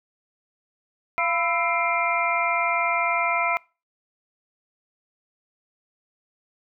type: tone cluster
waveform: sine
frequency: 686 / 998 / 1325 / 2102 / 2382 Hz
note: F5 / B5 / E6 / C7 / D7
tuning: -31 / +18 / +9 / +7 / +24 cents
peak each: -27 dBFS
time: 1.18-3.57 s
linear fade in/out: 0 ms
effects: noise-tail reverb RT60 0.3 s tail -24 dB re dry